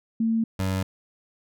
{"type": "tone pair in turn", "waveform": ["sine", "25% pulse"], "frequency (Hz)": [225.6, 94.85], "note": ["A3", "F#2"], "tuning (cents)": [44, 43], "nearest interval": "octave + minor third", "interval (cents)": 1501, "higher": "first", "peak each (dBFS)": -20, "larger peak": "neither", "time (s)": [[0.2, 0.44], [0.59, 0.83]], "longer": "neither", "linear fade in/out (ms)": 5, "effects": []}